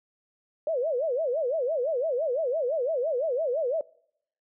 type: tone with vibrato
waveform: sine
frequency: 562 Hz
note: C#5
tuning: 24 cents sharp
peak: -24 dBFS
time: 0.67-3.81 s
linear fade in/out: 2 ms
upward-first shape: sine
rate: 5.9 Hz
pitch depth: 280 cents each way
effects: noise-tail reverb RT60 0.7 s tail -24 dB re dry